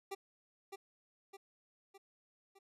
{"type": "tone with echo", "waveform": "25% pulse", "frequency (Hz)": 392, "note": "G4", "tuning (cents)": 0, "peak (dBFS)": -36, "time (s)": [0.11, 0.15], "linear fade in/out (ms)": 10, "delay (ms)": 610, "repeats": 4, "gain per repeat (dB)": -5, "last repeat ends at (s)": 2.59, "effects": ["resampled to 32000 Hz"]}